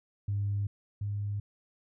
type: tone pair in turn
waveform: sine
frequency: 101.2 / 102.26 Hz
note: G#2 / G#2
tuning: -44 / -26 cents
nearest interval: unison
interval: 18 cents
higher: second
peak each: -27 / -30 dBFS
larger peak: first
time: 0.28-0.67 / 1.01-1.4 s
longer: neither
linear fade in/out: 5 ms
effects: tanh soft clip ceiling -23 dBFS